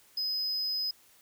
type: tone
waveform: triangle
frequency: 5040 Hz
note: D#8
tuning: 21 cents sharp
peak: -28 dBFS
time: 0.17-0.91 s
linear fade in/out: 5 ms
effects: white hiss -61 dBFS RMS until 1.21 s